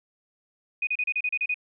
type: tone bursts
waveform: sine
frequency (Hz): 2485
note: D#7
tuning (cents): -3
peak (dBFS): -23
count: 9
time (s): 0.82-1.543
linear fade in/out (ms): 5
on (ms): 51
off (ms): 33
effects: none